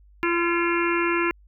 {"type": "harmonic tone with a mistuned harmonic", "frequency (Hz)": 342.5, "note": "F4", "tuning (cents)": -34, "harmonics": [1, 3, 4, 5, 6, 7, 8], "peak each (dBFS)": [-23, -28, -29, -30, -31, -31, -32], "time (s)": [0.23, 1.31], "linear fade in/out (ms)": 0, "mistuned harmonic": 6, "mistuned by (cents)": 67, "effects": ["added 50 Hz sine -50 dBFS peak until 1.47 s"]}